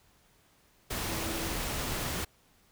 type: tone in noise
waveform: sine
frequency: 329.6 Hz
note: E4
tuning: in tune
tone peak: -40 dBFS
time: 1.08-1.56 s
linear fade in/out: 10 ms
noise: pink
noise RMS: -34 dBFS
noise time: 0.9-2.25 s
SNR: -9 dB
effects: pink hiss -65 dBFS RMS until 2.71 s